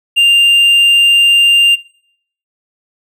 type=tone; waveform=triangle; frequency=2794 Hz; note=F7; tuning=in tune; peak=-4 dBFS; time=0.16-1.76 s; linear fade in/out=20 ms; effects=noise-tail reverb RT60 0.7 s tail -22 dB re dry